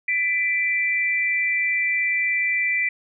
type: tone pair together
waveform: sine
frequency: 1990.2 / 2347 Hz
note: B6 / D7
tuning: +13 / -2 cents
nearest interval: minor third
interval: 285 cents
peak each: -22 dBFS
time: 0.08-2.89 s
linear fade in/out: 5 ms
effects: none